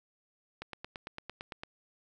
click train, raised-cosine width 0.3 ms, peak -24 dBFS, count 10, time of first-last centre 0.62-1.635 s, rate 8.87 Hz, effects none

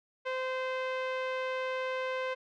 sawtooth tone with low-pass filter, 517 Hz, C5, 21 cents flat, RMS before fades -34 dBFS, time 0.25-2.35 s, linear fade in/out 20 ms, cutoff 2500 Hz, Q 1.3, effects none

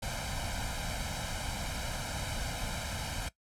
pink noise with comb filter, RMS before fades -36 dBFS, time 0.02-3.29 s, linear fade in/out 10 ms, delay 1.3 ms, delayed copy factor +0.8, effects noise-tail reverb RT60 0.1 s tail -18 dB re dry + low-pass 10000 Hz 12 dB/octave

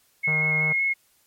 sine tone with vibrato, 2169 Hz, C#7, 38 cents flat, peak -20 dBFS, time 0.23-0.94 s, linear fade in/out 20 ms, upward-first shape square, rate 5.3 Hz, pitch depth 9 cents each way
harmonic tone, 155.56 Hz, D#3, in tune, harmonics 1 / 3 / 4 / 5 / 6 / 7 / 8 / 9 / 10, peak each -28 / -38 / -40 / -42 / -44 / -45 / -46 / -47 / -48 dBFS, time 0.27-0.73 s, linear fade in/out 10 ms
effects white hiss -63 dBFS RMS until 1.26 s + MP3 64 kbps

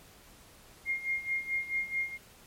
sine tone with tremolo, 2128 Hz, C7, 29 cents sharp, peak -27 dBFS, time 0.85-2.18 s, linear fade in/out 50 ms, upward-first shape sine, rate 4.6 Hz, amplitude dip 80%, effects pink hiss -56 dBFS RMS until 2.46 s + MP3 64 kbps

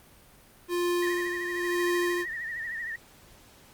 square tone with tremolo, 351 Hz, F4, 9 cents sharp, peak -25 dBFS, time 0.68-2.26 s, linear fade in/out 50 ms, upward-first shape sine, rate 1 Hz, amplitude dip 65%
sine tone with vibrato, 1853 Hz, A#6, 11 cents flat, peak -32 dBFS, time 1.02-2.96 s, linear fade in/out 5 ms, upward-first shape triangle, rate 13 Hz, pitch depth 94 cents each way
effects pink hiss -55 dBFS RMS until 3.73 s + Opus 32 kbps

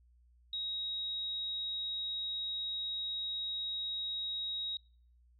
sine tone, 3796 Hz, A#7, 31 cents sharp, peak -35 dBFS, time 0.53-4.77 s, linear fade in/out 2 ms, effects noise-tail reverb RT60 0.5 s tail -24 dB re dry + added 60 Hz sine -62 dBFS peak until 5.39 s

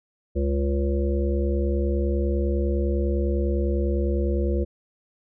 harmonic tone, 69.9 Hz, C#2, 15 cents sharp, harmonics 1 / 3 / 5 / 7 / 8, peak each -22 / -30 / -28 / -31 / -34 dBFS, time 0.35-4.65 s, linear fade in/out 20 ms, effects none

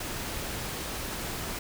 pink noise, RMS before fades -35 dBFS, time 0-1.59 s, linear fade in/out 5 ms, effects none

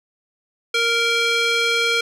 square tone with band-pass filter, 465.2 Hz, A#4, 4 cents flat, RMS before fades -19 dBFS, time 0.74-2.01 s, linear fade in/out 5 ms, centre 2900 Hz, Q 1.3, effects none

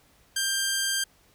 10% pulse tone, 1586 Hz, G6, 20 cents sharp, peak -16 dBFS, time 0.36-1.04 s, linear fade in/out 5 ms, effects pink hiss -61 dBFS RMS until 1.34 s

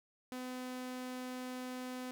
sawtooth tone, 253.2 Hz, B3, 43 cents sharp, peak -37 dBFS, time 0.32-2.11 s, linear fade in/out 0 ms, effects none

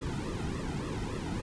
brown noise with flanger, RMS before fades -35 dBFS, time 0.01-1.42 s, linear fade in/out 20 ms, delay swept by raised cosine 1.3 to 1.81 ms, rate 3.5 Hz, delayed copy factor -0.9, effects resampled to 22050 Hz

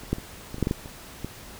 clicks, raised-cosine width 3 ms, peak -29 / -10 / -23 / -21 / -23 / -9 / -11 / -11 / -26 / -18 dBFS, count 10, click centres 0.035 / 0.13 / 0.184 / 0.544 / 0.583 / 0.627 / 0.671 / 0.711 / 0.859 / 1.246 s, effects pink hiss -44 dBFS RMS until 1.59 s

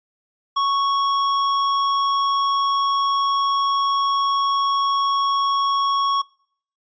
sine tone with tanh clipping, 1108.7 Hz, C#6, in tune, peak -19 dBFS, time 0.56-6.22 s, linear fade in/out 10 ms, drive 15 dB, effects noise-tail reverb RT60 0.6 s tail -25 dB re dry + resampled to 16000 Hz

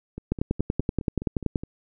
two click trains, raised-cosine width 3 ms, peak -21 / -10 dBFS, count 8 / 14, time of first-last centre 0.18-1.635 / 0.32-1.558 s, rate 4.81 / 10.5 Hz, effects none

